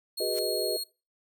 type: tone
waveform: sawtooth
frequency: 4298 Hz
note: C8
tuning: 46 cents sharp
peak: -29 dBFS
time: 0.17-0.84 s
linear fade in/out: 10 ms
type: chord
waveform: sine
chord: G# minor seventh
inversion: third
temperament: equal with one note detuned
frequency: 370 / 415.3 / 493.9 / 624.4 Hz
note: F#4 / G#4 / B4 / D#5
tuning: 0 / 0 / 0 / +6 cents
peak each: -33 dBFS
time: 0.2-0.77 s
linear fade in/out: 5 ms
type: noise with exponential growth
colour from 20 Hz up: white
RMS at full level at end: -37 dBFS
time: 0.27-0.39 s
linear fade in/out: 0 ms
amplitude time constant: 26 ms
effects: noise-tail reverb RT60 0.3 s tail -21 dB re dry